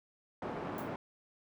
pink band-pass noise, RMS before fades -40 dBFS, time 0.42-0.96 s, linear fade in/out 2 ms, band 200 to 1100 Hz, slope 12 dB/octave
violet noise with exponential decay, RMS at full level -46 dBFS, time 0.78-0.93 s, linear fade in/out 2 ms, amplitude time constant 32 ms
effects none

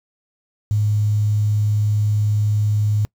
sine tone with quantisation, 105.2 Hz, G#2, 23 cents sharp, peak -15 dBFS, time 0.71-3.05 s, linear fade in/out 0 ms, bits 7, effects noise-tail reverb RT60 0.1 s tail -25 dB re dry

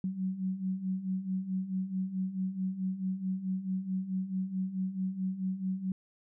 sine beating tone pair, 185 / 189.6 Hz, F#3 / F#3, 0 / +43 cents, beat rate 4.6 Hz, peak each -37 / -32 dBFS, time 0.04-5.92 s, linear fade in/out 2 ms, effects none

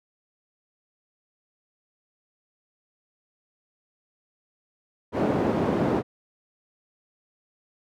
white band-pass noise, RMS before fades -24 dBFS, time 5.12-6.03 s, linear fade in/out 50 ms, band 130 to 450 Hz, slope 12 dB/octave, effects none

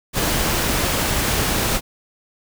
pink noise, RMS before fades -20 dBFS, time 0.13-1.81 s, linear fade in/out 50 ms, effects none

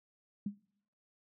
sine tone with exponential decay, 203.5 Hz, G#3, 35 cents flat, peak -30 dBFS, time 0.46-0.58 s, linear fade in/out 5 ms, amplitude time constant 25 ms, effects noise-tail reverb RT60 0.8 s tail -26 dB re dry

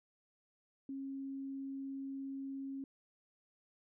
sine tone, 271.7 Hz, C#4, 35 cents flat, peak -40 dBFS, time 0.89-2.84 s, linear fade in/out 2 ms, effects none

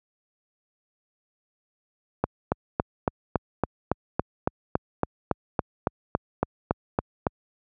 click train, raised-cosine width 1 ms, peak -7 dBFS, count 19, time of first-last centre 2.24-7.268 s, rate 3.58 Hz, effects high-pass 60 Hz 12 dB/octave

